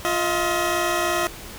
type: tone pair together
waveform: 15% pulse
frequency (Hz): 349.2 / 635.6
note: F4 / D#5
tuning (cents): 0 / +37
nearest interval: minor seventh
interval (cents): 1037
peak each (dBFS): -17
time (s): 0.05-1.27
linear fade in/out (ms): 0
effects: pink hiss -38 dBFS RMS until 1.58 s